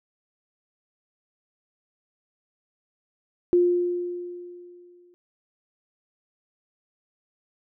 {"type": "tone with exponential decay", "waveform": "sine", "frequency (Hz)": 352.9, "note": "F4", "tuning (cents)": 18, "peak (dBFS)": -14, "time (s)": [3.53, 5.14], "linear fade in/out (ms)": 0, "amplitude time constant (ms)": 350, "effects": []}